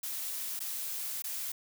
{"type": "noise with dropouts", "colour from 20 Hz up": "blue", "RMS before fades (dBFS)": -37, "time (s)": [0.03, 1.52], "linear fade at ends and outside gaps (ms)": 5, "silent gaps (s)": [[0.593, 0.603], [1.222, 1.24]], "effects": []}